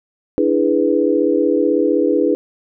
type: chord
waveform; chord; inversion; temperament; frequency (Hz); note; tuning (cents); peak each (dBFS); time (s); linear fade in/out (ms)
sine; E dominant seventh; third; equal; 293.7 / 329.6 / 415.3 / 493.9; D4 / E4 / G#4 / B4; 0 / 0 / 0 / 0; -18; 0.38-2.35; 0
effects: none